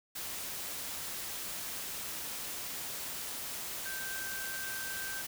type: tone in noise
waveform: sine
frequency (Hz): 1560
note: G6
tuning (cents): -9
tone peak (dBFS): -40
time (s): 3.85-5.22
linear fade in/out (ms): 10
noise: white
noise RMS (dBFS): -40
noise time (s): 0.15-5.27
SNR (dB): -3
effects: none